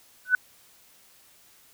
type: tone with exponential growth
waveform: sine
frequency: 1496 Hz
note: F#6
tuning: 19 cents sharp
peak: -12 dBFS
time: 0.25-0.35 s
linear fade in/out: 2 ms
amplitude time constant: 21 ms
effects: white hiss -57 dBFS RMS until 1.73 s